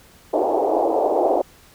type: band-pass noise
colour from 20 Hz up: white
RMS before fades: -19 dBFS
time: 0.33-1.42 s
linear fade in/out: 10 ms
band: 310 to 820 Hz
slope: 48 dB/octave
effects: pink hiss -50 dBFS RMS until 1.74 s